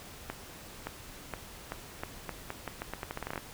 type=accelerating click train; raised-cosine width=0.5 ms; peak=-20 dBFS; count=19; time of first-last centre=0.3-3.378 s; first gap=570 ms; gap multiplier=0.82; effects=pink hiss -48 dBFS RMS until 3.53 s